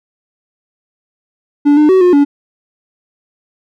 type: tone with pitch steps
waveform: triangle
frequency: 289.7 / 301.1 / 376.5 / 358.3 / 285.8 Hz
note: D4 / D4 / F#4 / F4 / D4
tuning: -24 / +43 / +30 / +44 / -47 cents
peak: -3 dBFS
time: 1.65-2.25 s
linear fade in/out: 20 ms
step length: 120 ms
effects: none